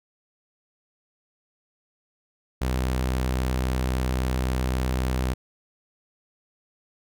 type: tone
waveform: sawtooth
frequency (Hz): 63.7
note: C2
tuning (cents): -46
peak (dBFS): -19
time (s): 2.61-5.34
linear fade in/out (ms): 10
effects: none